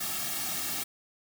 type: noise with comb filter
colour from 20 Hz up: white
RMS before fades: -33 dBFS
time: 0-0.84 s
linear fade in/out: 10 ms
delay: 2 ms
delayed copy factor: -0.8
effects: none